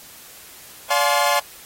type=tone cluster; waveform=sawtooth; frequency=576 / 708 / 854 / 1052 Hz; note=D5 / F5 / G#5 / C6; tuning=-34 / +23 / +48 / +9 cents; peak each=-18 dBFS; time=0.9-1.4 s; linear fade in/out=10 ms; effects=white hiss -43 dBFS RMS until 1.65 s + AAC 48 kbps